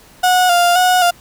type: tone with vibrato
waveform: 35% pulse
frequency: 715 Hz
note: F5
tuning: 41 cents sharp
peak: -8 dBFS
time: 0.23-1.11 s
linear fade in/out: 10 ms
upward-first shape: square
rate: 1.9 Hz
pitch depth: 38 cents each way
effects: pink hiss -45 dBFS RMS until 1.2 s